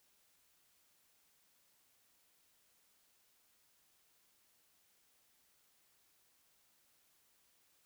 silence, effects white hiss -73 dBFS RMS until 7.85 s

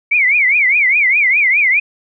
sine tone with vibrato, 2217 Hz, C#7, in tune, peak -9 dBFS, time 0.11-1.8 s, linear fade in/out 10 ms, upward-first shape triangle, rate 4.9 Hz, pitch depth 220 cents each way, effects none

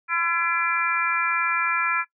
harmonic tone, 338.2 Hz, E4, 44 cents sharp, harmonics 3 / 4 / 5 / 6 / 7, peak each -30 / -24 / -27 / -33 / -25 dBFS, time 0.08-2.05 s, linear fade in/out 50 ms, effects noise-tail reverb RT60 0.1 s tail -20 dB re dry

